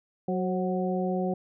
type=harmonic tone with a mistuned harmonic; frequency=185 Hz; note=F#3; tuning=in tune; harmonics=1 / 2 / 3 / 4; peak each=-28 / -31 / -33 / -34 dBFS; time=0.28-1.34 s; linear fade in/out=5 ms; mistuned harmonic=3; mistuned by=-47 cents; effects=none